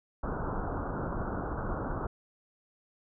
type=low-pass noise; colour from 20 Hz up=pink; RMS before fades=-34 dBFS; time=0.23-2.07 s; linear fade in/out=5 ms; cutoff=1500 Hz; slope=96 dB/octave; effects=none